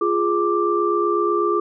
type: tone cluster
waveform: sine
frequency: 348 / 416.1 / 1177 Hz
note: F4 / G#4 / D6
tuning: -6 / +3 / +3 cents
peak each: -21 dBFS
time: 0.01-1.6 s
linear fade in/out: 5 ms
effects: none